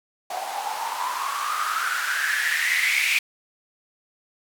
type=noise with band-pass filter sweep; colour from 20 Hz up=blue; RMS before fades=-25 dBFS; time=0.3-3.19 s; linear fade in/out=5 ms; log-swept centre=710 to 2400 Hz; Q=9.4; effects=none